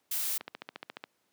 blue noise, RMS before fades -32 dBFS, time 0.11-0.38 s, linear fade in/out 5 ms
click train, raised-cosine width 0.3 ms, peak -23 dBFS, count 10, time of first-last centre 0.41-1.039 s, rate 14.3 Hz
effects pink hiss -74 dBFS RMS until 1.32 s + high-pass 200 Hz 12 dB/octave

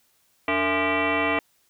sine tone with frequency modulation, 830.6 Hz, G#5, in tune, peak -20 dBFS, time 0.48-1.39 s, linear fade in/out 2 ms, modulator 374 Hz, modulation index 4.9, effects white hiss -65 dBFS RMS until 1.69 s

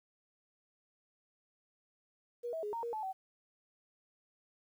sine tone with pitch steps, 479.4 / 648 / 417 / 924 / 470.6 / 866 / 763 Hz, A#4 / E5 / G#4 / A#5 / A#4 / A5 / G5, +48 / -30 / +7 / -16 / +16 / -28 / -47 cents, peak -36 dBFS, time 2.43-3.13 s, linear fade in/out 20 ms, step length 100 ms, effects 11-bit

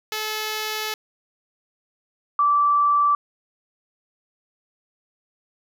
5% pulse / sine tone pair in turn, 431.3 / 1163.1 Hz, A4 / D6, -35 / -17 cents, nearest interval octave + perfect fourth, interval 1718 cents, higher second, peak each -14 / -15 dBFS, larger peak first, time 0.12-0.94 / 2.39-3.15 s, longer first, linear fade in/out 2 ms, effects none

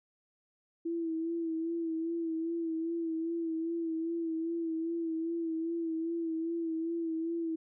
sine tone with vibrato, 329.6 Hz, E4, in tune, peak -31 dBFS, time 0.85-7.56 s, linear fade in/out 10 ms, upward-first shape sine, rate 2.5 Hz, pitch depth 41 cents each way, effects none

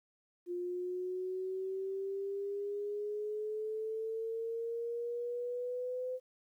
sine exponential sweep, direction up, 351.6 to 511 Hz, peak -35 dBFS, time 0.46-6.2 s, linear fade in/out 50 ms, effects 12-bit

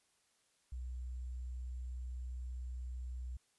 sine tone with sample-and-hold, 62.2 Hz, B1, 13 cents sharp, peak -40 dBFS, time 0.72-3.37 s, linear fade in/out 5 ms, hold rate 7350 Hz, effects white hiss -75 dBFS RMS until 3.58 s + resampled to 24000 Hz

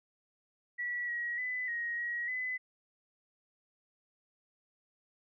sine tone with pitch steps, 1941 / 1905 / 2002 / 1884 / 1902 / 2012 Hz, B6 / A#6 / B6 / A#6 / A#6 / B6, -31 / +37 / +23 / +18 / +34 / +32 cents, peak -33 dBFS, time 0.78-2.58 s, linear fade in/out 20 ms, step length 300 ms, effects none

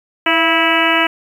harmonic tone with a mistuned harmonic, 326.5 Hz, E4, 17 cents flat, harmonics 1 / 2 / 3 / 4 / 5 / 6 / 7 / 8 / 9, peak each -20 / -20 / -20 / -20 / -20 / -20 / -20 / -20 / -20 dBFS, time 0.26-1.07 s, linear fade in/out 5 ms, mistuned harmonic 2, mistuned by +46 cents, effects 7-bit

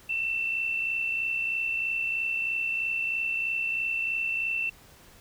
sine tone with amplitude modulation, 2682 Hz, E7, 29 cents sharp, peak -24 dBFS, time 0.09-4.7 s, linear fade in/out 10 ms, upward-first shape sine, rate 63.1 Hz, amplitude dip 45%, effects pink hiss -54 dBFS RMS until 5.2 s

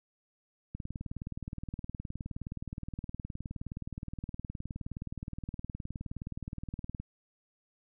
click train, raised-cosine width 5 ms, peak -26 dBFS, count 121, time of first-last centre 0.75-7 s, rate 19.2 Hz, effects none

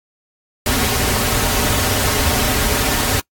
pink noise with comb filter, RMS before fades -17 dBFS, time 0.66-3.2 s, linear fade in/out 2 ms, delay 5.9 ms, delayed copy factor -0.65, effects noise-tail reverb RT60 0.1 s tail -23 dB re dry + AAC 64 kbps

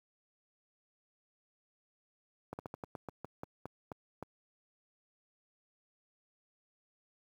slowing click train, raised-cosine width 1 ms, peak -27 dBFS, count 12, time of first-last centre 2.53-4.227 s, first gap 59 ms, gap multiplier 1.18, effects high-pass 80 Hz 12 dB/octave + 10-bit

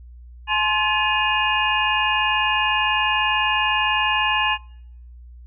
sine tone cluster, 852 / 1051 / 1720 / 2500 / 2831 Hz, G#5 / C6 / A6 / D#7 / F7, +44 / +7 / -40 / +8 / +23 cents, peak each -24 dBFS, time 0.47-4.58 s, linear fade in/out 50 ms, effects noise-tail reverb RT60 0.7 s tail -23 dB re dry + added 60 Hz sine -39 dBFS peak until 5.46 s

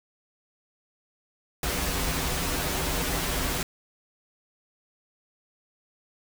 pink noise with comb filter, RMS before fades -28 dBFS, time 1.63-3.63 s, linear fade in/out 2 ms, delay 9.2 ms, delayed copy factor -0.75, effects none

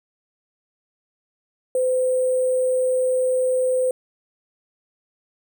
sine tone with sample-and-hold, 510 Hz, C5, 44 cents flat, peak -17 dBFS, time 1.75-3.91 s, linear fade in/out 2 ms, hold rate 8820 Hz, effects none

